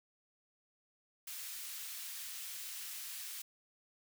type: high-pass noise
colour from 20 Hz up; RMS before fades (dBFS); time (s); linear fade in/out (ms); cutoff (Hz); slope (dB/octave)
white; -45; 1.27-3.42; 5; 1800; 12
effects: none